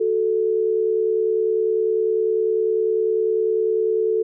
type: tone pair together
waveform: sine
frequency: 370 / 440 Hz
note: F#4 / A4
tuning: 0 / 0 cents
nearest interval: minor third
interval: 300 cents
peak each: -23 / -18 dBFS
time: 0-4.23 s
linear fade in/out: 10 ms
effects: none